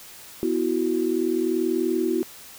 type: chord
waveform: sine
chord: B suspended fourth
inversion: none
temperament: equal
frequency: 246.9 / 329.6 / 370 Hz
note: B3 / E4 / F#4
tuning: 0 / 0 / 0 cents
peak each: -28 / -24 / -24 dBFS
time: 0.43-2.23 s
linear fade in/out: 0 ms
effects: white hiss -44 dBFS RMS until 2.58 s